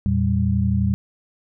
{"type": "tone cluster", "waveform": "sine", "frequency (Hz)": [83.8, 115.5, 195.5], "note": ["E2", "A#2", "G3"], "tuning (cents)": [29, -16, -4], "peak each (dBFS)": -21, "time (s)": [0.06, 0.94], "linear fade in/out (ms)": 0, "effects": []}